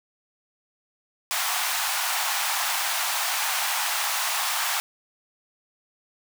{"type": "high-pass noise", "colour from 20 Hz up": "pink", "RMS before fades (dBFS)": -26, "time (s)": [1.31, 4.8], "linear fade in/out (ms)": 0, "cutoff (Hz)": 730, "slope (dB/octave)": 48, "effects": []}